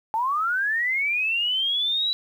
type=linear sweep; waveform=sine; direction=up; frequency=857 to 3951 Hz; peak=-21 dBFS; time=0.14-2.13 s; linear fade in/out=0 ms; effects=9-bit